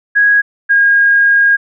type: tone pair in turn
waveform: sine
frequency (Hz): 1654 / 1628.4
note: G#6 / G#6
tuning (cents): -8 / -35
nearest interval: unison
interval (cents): 27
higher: first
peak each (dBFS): -6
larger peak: neither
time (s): 0.15-0.42 / 0.69-1.57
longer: second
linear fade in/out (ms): 20
effects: none